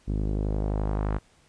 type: tone with low-pass filter sweep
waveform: sawtooth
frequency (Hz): 51.6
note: G#1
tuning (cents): -10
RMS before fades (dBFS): -27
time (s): 0.07-1.19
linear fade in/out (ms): 20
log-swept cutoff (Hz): 280 to 1400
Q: 1.2
effects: pink hiss -61 dBFS RMS until 1.48 s + resampled to 22050 Hz